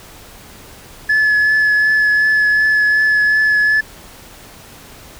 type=tone with vibrato; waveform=sine; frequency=1716 Hz; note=A6; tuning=44 cents flat; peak=-8 dBFS; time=1.09-3.81 s; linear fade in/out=10 ms; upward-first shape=triangle; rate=2.7 Hz; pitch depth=17 cents each way; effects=tanh soft clip ceiling -9 dBFS + pink hiss -39 dBFS RMS until 5.19 s